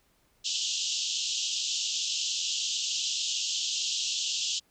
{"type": "band-pass noise", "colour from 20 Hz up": "pink", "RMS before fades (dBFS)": -31, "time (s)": [0.44, 4.6], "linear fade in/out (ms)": 20, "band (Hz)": [2800, 7400], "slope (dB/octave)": 96, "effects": ["pink hiss -68 dBFS RMS until 4.7 s"]}